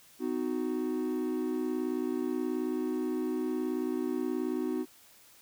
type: chord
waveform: triangle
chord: B major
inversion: none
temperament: equal with one note detuned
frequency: 252.7 / 311.1 / 370 Hz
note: B3 / D#4 / F#4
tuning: +40 / 0 / 0 cents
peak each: -32 dBFS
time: 0.19-4.86 s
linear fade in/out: 50 ms
effects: white hiss -58 dBFS RMS until 5.41 s

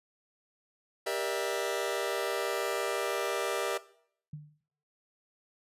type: chord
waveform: sawtooth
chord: E half-diminished seventh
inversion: first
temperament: just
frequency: 395.6 / 474.7 / 593.3 / 659.3 Hz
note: G4 / Bb4 / D5 / E5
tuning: +16 / +31 / +18 / 0 cents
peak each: -32 dBFS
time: 1.06-3.78 s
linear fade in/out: 10 ms
type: tone with exponential decay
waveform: sine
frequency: 149.8 Hz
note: D3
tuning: 35 cents sharp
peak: -35 dBFS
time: 4.33-4.61 s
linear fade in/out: 5 ms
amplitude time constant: 59 ms
effects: noise-tail reverb RT60 0.6 s tail -18 dB re dry + resampled to 32000 Hz

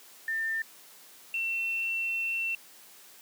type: tone pair in turn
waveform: sine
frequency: 1797 / 2701 Hz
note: A6 / E7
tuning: +36 / +42 cents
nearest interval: perfect fifth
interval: 706 cents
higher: second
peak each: -28 dBFS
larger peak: neither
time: 0.28-0.62 / 1.34-2.55 s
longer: second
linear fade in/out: 2 ms
effects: white hiss -53 dBFS RMS until 3.21 s + high-pass 200 Hz 12 dB/octave

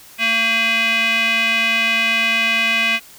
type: tone with band-pass filter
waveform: square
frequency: 227.1 Hz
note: A#3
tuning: 45 cents flat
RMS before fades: -17 dBFS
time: 0.18-3 s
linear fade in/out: 50 ms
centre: 2500 Hz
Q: 4.6
effects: white hiss -43 dBFS RMS until 3.18 s

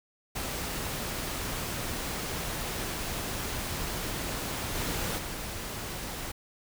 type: noise with level steps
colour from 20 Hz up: pink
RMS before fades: -34 / -32 / -37 dBFS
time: 0.35-6.32 s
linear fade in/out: 10 ms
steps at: 4.75 / 5.18 s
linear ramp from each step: 5 ms
effects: none

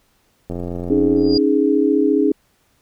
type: click train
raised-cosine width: 2 ms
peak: -14 dBFS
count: 77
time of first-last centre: 0.5-1.369 s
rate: 87.5 Hz
type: chord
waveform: sine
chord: C# suspended second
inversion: none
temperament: just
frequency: 277.2 / 311.8 / 415.8 Hz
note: C#4 / D#4 / G#4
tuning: 0 / +4 / +2 cents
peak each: -17 dBFS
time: 0.9-2.32 s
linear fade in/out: 5 ms
type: tone with exponential growth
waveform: sine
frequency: 4827 Hz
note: D8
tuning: 47 cents sharp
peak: -16 dBFS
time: 1.16-1.38 s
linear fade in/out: 5 ms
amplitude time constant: 46 ms
effects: pink hiss -61 dBFS RMS until 2.81 s

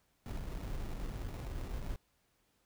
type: noise with sample-and-hold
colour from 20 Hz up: brown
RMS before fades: -40 dBFS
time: 0.26-1.96 s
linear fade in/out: 0 ms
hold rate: 1575 Hz
effects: pink hiss -75 dBFS RMS until 2.65 s

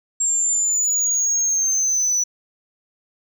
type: exponential sweep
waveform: sine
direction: down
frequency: 7459 to 5920 Hz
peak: -14 dBFS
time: 0.2-2.24 s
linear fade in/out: 10 ms
effects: tanh soft clip ceiling -16 dBFS + 9-bit

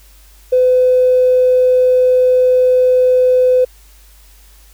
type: tone with tanh clipping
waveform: triangle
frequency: 506 Hz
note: B4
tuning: 42 cents sharp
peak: -7 dBFS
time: 0.52-3.65 s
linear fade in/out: 10 ms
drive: 2 dB
effects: added 50 Hz sine -42 dBFS peak until 4.73 s + white hiss -48 dBFS RMS until 4.73 s

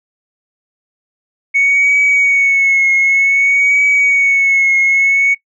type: tone with vibrato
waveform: sine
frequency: 2217 Hz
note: C#7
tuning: in tune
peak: -7 dBFS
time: 1.54-5.35 s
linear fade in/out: 20 ms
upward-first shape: triangle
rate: 0.54 Hz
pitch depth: 46 cents each way
effects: noise-tail reverb RT60 0.1 s tail -19 dB re dry + tanh soft clip ceiling -5 dBFS

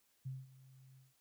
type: tone with ADSR envelope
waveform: sine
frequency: 131.7 Hz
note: C3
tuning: 12 cents sharp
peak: -39 dBFS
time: 0.25-1.14 s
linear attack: 15 ms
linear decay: 200 ms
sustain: -19 dB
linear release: 170 ms
effects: white hiss -75 dBFS RMS until 1.2 s

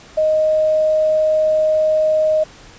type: tone with quantisation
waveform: sine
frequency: 622.3 Hz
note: D#5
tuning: in tune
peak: -12 dBFS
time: 0.17-2.44 s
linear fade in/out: 10 ms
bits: 7
effects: pink hiss -42 dBFS RMS until 2.78 s + resampled to 16000 Hz

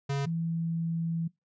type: tone pair in turn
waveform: square / sine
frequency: 139.6 / 165.68 Hz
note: C#3 / E3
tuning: +13 / +9 cents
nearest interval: minor third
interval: 296 cents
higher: second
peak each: -28 dBFS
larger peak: neither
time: 0.09-0.26 / 0.26-1.28 s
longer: second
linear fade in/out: 10 ms
effects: noise-tail reverb RT60 0.2 s tail -23 dB re dry + resampled to 16000 Hz

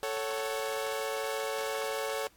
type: chord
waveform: sawtooth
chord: F# minor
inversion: first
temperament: equal with one note detuned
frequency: 440 / 554.4 / 749.5 Hz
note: A4 / C#5 / F#5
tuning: 0 / 0 / +22 cents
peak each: -31 / -31 / -37 dBFS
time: 0.03-2.27 s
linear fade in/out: 0 ms
effects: pink hiss -63 dBFS RMS until 2.36 s + AAC 64 kbps

